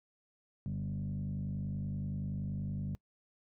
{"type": "tone with frequency modulation", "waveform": "sine", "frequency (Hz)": 141.6, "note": "C#3", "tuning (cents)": 37, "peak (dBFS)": -33, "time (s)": [0.66, 2.95], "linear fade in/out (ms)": 0, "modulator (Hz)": 50.6, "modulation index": 1.3, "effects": ["noise-tail reverb RT60 0.1 s tail -24 dB re dry", "tanh soft clip ceiling -31 dBFS"]}